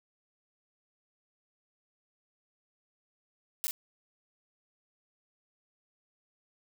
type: noise with echo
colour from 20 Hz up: blue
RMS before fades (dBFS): -32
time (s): 3.64-3.67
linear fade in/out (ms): 0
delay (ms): 40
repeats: 1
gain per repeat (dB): -3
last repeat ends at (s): 3.71
effects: none